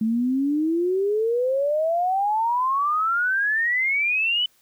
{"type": "exponential sweep", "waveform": "sine", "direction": "up", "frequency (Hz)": [215.9, 3019], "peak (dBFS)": -19, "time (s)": [0.01, 4.46], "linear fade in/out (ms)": 5, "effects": ["white hiss -61 dBFS RMS until 4.61 s"]}